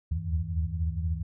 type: tone cluster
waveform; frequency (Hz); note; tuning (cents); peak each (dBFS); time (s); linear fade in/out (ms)
sine; 74.5 / 78.3 / 82.5 / 95.2 / 161.4; D2 / D#2 / E2 / F#2 / E3; +25 / +11 / +2 / +50 / -36; -38 / -31 / -31 / -35 / -36; 0.11-1.23; 10
effects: none